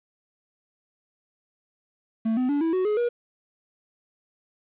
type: tone with pitch steps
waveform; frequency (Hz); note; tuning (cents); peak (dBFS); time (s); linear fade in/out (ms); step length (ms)
triangle; 223.3 / 253.6 / 287.9 / 326.9 / 371.2 / 421.5 / 478.7; A3 / B3 / D4 / E4 / F#4 / G#4 / A#4; +26 / +46 / -34 / -14 / +6 / +26 / +46; -19; 2.25-3.09; 10; 120
effects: resampled to 8000 Hz + 9-bit